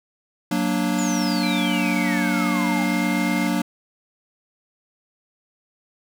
square chord, Gb augmented, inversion none, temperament equal, 185 / 233.1 / 293.7 Hz, Gb3 / Bb3 / D4, 0 / 0 / 0 cents, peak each -25 dBFS, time 0.51-3.62 s, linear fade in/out 5 ms
sine exponential sweep, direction down, 7190 to 788 Hz, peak -29 dBFS, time 0.98-2.84 s, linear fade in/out 10 ms
sine tone with pitch glide, 2349 to 2117 Hz, D7 to C7, 0 to +20 cents, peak -28 dBFS, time 1.43-3.47 s, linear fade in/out 2 ms, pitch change -180 cents, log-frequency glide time 1.61-2.63 s
effects none

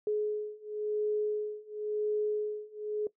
sine beating tone pair, 422 / 422.95 Hz, G#4 / G#4, +28 / +32 cents, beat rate 0.95 Hz, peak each -33 / -32 dBFS, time 0.07-3.07 s, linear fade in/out 2 ms, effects noise-tail reverb RT60 0.1 s tail -18 dB re dry

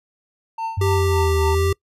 triangle tone with tremolo, 900 Hz, A5, 39 cents sharp, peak -19 dBFS, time 0.58-1.55 s, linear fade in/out 5 ms, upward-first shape triangle, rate 3.6 Hz, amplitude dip 95%
sine exponential two-way sweep, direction down then up, 97.5 to 78 to 88.7 Hz, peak -18 dBFS, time 0.77-1.73 s, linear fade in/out 10 ms, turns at 1.45 s
square tone, 392 Hz, G4, in tune, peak -20 dBFS, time 0.81-1.73 s, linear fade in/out 5 ms
effects noise-tail reverb RT60 0.1 s tail -24 dB re dry + resampled to 32000 Hz

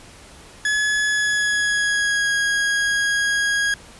40% pulse tone with pitch glide, 1700 to 1644.9 Hz, G#6 to G#6, +40 to -17 cents, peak -17 dBFS, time 0.65-3.74 s, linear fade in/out 2 ms, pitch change -57 cents, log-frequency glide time 1.06-2.33 s, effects pink hiss -44 dBFS RMS until 3.99 s + resampled to 24000 Hz

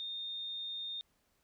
sine tone, 3655 Hz, A#7, 35 cents flat, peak -38 dBFS, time 0-1.01 s, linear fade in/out 0 ms, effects pink hiss -75 dBFS RMS until 1.43 s

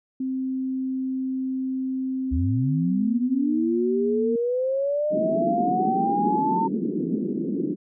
sine tone with pitch glide, 261.6 to 237.1 Hz, C4 to A#3, 0 to +30 cents, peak -24 dBFS, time 0.2-4.36 s, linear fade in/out 5 ms, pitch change -170 cents, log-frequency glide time 2.79-3.73 s
sine linear sweep, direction up, 69.3 to 911 Hz, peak -21 dBFS, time 2.31-6.68 s, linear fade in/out 20 ms
pink band-pass noise, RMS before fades -26 dBFS, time 5.1-7.76 s, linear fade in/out 50 ms, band 180 to 390 Hz, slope 48 dB/octave
effects none

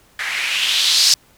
violet noise with low-pass filter sweep, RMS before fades -17 dBFS, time 0.19-1.14 s, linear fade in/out 2 ms, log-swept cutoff 1800 to 5100 Hz, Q 3.1, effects pink hiss -53 dBFS RMS until 1.37 s

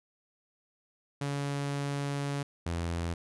sawtooth tone pair in turn, 141.7 / 84.82 Hz, C#3 / E2, +38 / +50 cents, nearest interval major sixth, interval 888 cents, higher first, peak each -27 dBFS, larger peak neither, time 1.21-2.43 / 2.66-3.14 s, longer first, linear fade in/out 5 ms, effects resampled to 24000 Hz

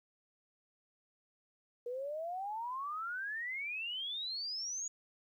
sine exponential sweep, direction up, 473.9 to 6840 Hz, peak -37 dBFS, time 1.86-4.88 s, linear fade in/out 5 ms, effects 12-bit

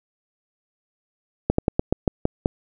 slowing click train, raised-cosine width 2 ms, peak -4 dBFS, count 8, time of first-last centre 1.5-2.459 s, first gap 84 ms, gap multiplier 1.16, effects none

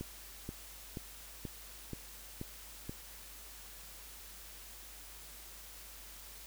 click train, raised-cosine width 3 ms, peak -27 dBFS, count 7, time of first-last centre 0.01-2.895 s, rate 2.08 Hz, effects added 50 Hz sine -56 dBFS peak until 6.46 s + white hiss -52 dBFS RMS until 6.46 s

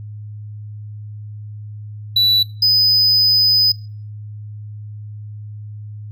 triangle tone pair in turn, 3951 / 5005 Hz, B7 / D#8, 0 / +9 cents, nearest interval major third, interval 409 cents, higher second, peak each -9 / -9 dBFS, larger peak neither, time 2.16-2.43 / 2.62-3.72 s, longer second, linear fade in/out 5 ms, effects noise-tail reverb RT60 0.4 s tail -20 dB re dry + added 105 Hz sine -29 dBFS peak until 6.11 s

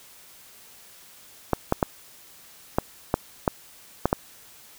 clicks, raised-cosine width 1 ms, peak -5 dBFS, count 8, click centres 1.533 / 1.724 / 1.828 / 2.785 / 3.141 / 3.478 / 4.056 / 4.129 s, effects white hiss -50 dBFS RMS until 4.78 s

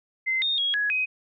sine tone with pitch steps, 2069 / 3679 / 3301 / 1674 / 2519 Hz, C7 / A#7 / G#7 / G#6 / D#7, -20 / -24 / -11 / +13 / +21 cents, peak -22 dBFS, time 0.26-1.06 s, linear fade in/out 20 ms, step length 160 ms, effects none

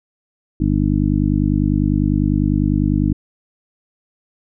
harmonic tone, 50 Hz, G1, 35 cents sharp, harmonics 1 / 2 / 3 / 4 / 5 / 6, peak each -21 / -21 / -21 / -21 / -21 / -21 dBFS, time 0.6-3.13 s, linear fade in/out 5 ms, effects none

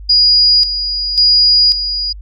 sine tone with tremolo, 4890 Hz, D#8, 31 cents flat, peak -6 dBFS, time 0.09-2.13 s, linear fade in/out 10 ms, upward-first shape square, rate 0.92 Hz, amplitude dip 65%, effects added 50 Hz sine -28 dBFS peak until 2.21 s

